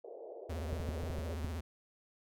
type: band-pass noise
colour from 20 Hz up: pink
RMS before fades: -48 dBFS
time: 0.04-1.35 s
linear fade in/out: 5 ms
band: 400 to 650 Hz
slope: 48 dB/octave
type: tone with vibrato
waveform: square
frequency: 79.6 Hz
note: D#2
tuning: 40 cents sharp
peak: -38 dBFS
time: 0.49-1.61 s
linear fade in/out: 10 ms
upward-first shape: triangle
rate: 16 Hz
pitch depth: 230 cents each way
type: clicks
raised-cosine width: 5 ms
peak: -28 dBFS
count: 7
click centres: 0.73 / 0.802 / 0.89 / 1.035 / 1.102 / 1.186 / 1.446 s
effects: none